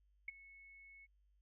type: tone with ADSR envelope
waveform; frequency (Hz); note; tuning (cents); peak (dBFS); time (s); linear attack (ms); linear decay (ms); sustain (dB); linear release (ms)
sine; 2200; C#7; -14; -38; 0.28-1.07; 4; 18; -19; 30
effects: added 50 Hz sine -70 dBFS peak until 1.41 s